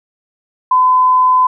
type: tone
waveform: sine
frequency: 1015 Hz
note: B5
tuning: 47 cents sharp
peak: -7 dBFS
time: 0.71-1.47 s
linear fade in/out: 5 ms
effects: none